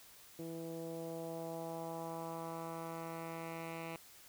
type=tone with low-pass filter sweep; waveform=10% pulse; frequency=164.81 Hz; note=E3; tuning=in tune; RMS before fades=-44 dBFS; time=0.39-3.96 s; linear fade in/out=2 ms; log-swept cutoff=390 to 2600 Hz; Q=1.8; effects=white hiss -59 dBFS RMS until 4.28 s